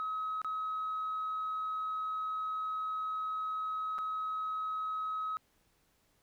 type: tone with dropouts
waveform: sine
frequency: 1276 Hz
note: D#6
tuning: 43 cents sharp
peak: -32 dBFS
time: 0-5.37 s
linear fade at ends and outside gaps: 0 ms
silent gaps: 0.417-0.446 / 3.982-3.987 s
effects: tanh soft clip ceiling -30 dBFS + pink hiss -72 dBFS RMS until 6.22 s